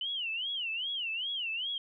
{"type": "tone with vibrato", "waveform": "sine", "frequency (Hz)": 2960, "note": "F#7", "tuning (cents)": 0, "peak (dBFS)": -32, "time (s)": [0.01, 1.78], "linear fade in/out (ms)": 2, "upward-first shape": "sine", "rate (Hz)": 2.5, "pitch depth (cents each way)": 210, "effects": []}